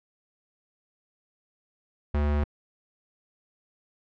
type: tone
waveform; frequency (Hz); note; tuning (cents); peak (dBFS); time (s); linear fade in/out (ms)
square; 73.42; D2; 0; -23; 2.14-2.44; 5
effects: low-pass 2000 Hz 12 dB/octave